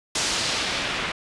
white noise with low-pass filter sweep, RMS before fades -26 dBFS, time 0.15-1.12 s, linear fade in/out 5 ms, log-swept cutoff 6700 to 2500 Hz, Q 1.1, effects resampled to 24000 Hz

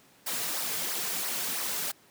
white noise with flanger, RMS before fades -32 dBFS, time 0.26-1.92 s, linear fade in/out 10 ms, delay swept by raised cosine 0.28 to 3.68 ms, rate 3 Hz, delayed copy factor -0.55, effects pink hiss -59 dBFS RMS until 2.1 s + high-pass 150 Hz 12 dB/octave

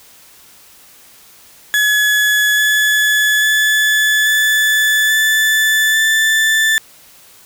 35% pulse tone with pitch steps, 1699 / 1711.8 / 1724.7 / 1737.7 / 1750.8 / 1764 Hz, G#6 / A6 / A6 / A6 / A6 / A6, +39 / -48 / -35 / -22 / -9 / +4 cents, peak -9 dBFS, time 1.74-6.78 s, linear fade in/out 0 ms, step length 840 ms, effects white hiss -44 dBFS RMS until 7.45 s

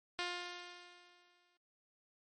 5% pulse tone with exponential decay, 353.4 Hz, F4, 21 cents sharp, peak -24 dBFS, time 0.19-1.57 s, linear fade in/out 0 ms, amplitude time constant 300 ms, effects MP3 32 kbps

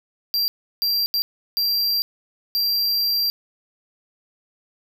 square tone bursts at uneven times, 4733 Hz, D8, 13 cents sharp, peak -19 dBFS, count 5, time 0.34-0.48 / 0.82-1.06 / 1.14-1.22 / 1.57-2.02 / 2.55-3.3 s, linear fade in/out 0 ms, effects 9-bit

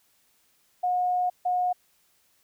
sine tone bursts at uneven times, 723 Hz, F#5, 40 cents flat, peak -22 dBFS, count 2, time 0.83-1.3 / 1.45-1.73 s, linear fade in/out 10 ms, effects white hiss -66 dBFS RMS until 2.43 s

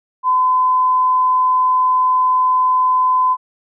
sine tone, 1017 Hz, C6, 50 cents flat, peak -11 dBFS, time 0.23-3.37 s, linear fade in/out 50 ms, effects none

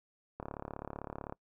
click train, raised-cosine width 1 ms, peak -26 dBFS, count 34, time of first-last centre 0.4-1.324 s, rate 35.7 Hz, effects noise-tail reverb RT60 0.1 s tail -23 dB re dry

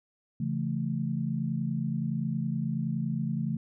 sine chord, A major, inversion first, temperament equal with one note detuned, 138.59 / 168.18 / 220 Hz, C#3 / E3 / A3, 0 / +35 / 0 cents, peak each -32 dBFS, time 0.4-3.57 s, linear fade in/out 5 ms, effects none

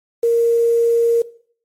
sine tone with quantisation, 465.9 Hz, A#4, 1 cent flat, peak -11 dBFS, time 0.23-1.22 s, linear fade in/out 5 ms, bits 6, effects noise-tail reverb RT60 0.5 s tail -18 dB re dry + MP3 64 kbps

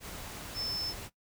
sine tone in noise, 5274 Hz, E8, in tune, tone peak -33 dBFS, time 0.54-0.94 s, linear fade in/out 50 ms, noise pink, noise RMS -43 dBFS, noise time 0-1.1 s, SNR +7 dB, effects noise-tail reverb RT60 0.1 s tail -17 dB re dry

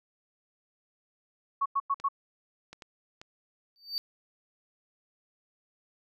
sine tone bursts, 1108.7 Hz, C#6, in tune, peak -24 dBFS, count 4, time 1.61-2.087 s, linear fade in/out 10 ms, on 48 ms, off 95 ms
clicks, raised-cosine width 0.2 ms, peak -28 dBFS, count 4, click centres 2 / 2.73 / 2.822 / 3.215 s
triangle tone with exponential growth, 4605 Hz, D8, 35 cents flat, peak -25 dBFS, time 3.76-3.98 s, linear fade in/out 0 ms, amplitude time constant 46 ms
effects none

